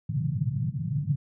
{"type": "band-pass noise", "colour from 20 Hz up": "white", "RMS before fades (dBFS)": -28, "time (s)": [0.09, 1.16], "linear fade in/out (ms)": 10, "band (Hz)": [110, 160], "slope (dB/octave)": 48, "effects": []}